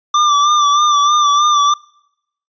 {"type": "tone with vibrato", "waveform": "square", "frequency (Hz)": 1179, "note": "D6", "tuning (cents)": 6, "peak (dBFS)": -10, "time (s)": [0.14, 1.74], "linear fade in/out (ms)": 5, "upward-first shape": "sine", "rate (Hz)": 3.2, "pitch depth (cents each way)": 44, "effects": ["noise-tail reverb RT60 0.8 s tail -26 dB re dry", "resampled to 16000 Hz"]}